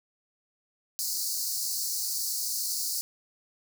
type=high-pass noise; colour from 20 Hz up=pink; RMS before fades=-31 dBFS; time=0.99-3.01 s; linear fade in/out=0 ms; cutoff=4300 Hz; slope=96 dB/octave; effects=none